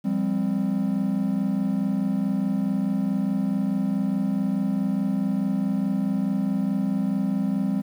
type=chord; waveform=triangle; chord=F suspended second; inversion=none; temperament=equal with one note detuned; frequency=174.61 / 199.31 / 261.6 Hz; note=F3 / G3 / C4; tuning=0 / +29 / 0 cents; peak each=-27 / -21 / -25 dBFS; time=0.04-7.82 s; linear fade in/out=20 ms; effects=tanh soft clip ceiling -12 dBFS + 9-bit